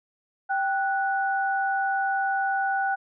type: tone pair together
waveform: sine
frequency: 781.4 / 1475 Hz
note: G5 / F#6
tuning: -6 / -6 cents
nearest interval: major seventh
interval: 1100 cents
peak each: -24 / -27 dBFS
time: 0.49-2.96 s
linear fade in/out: 20 ms
effects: none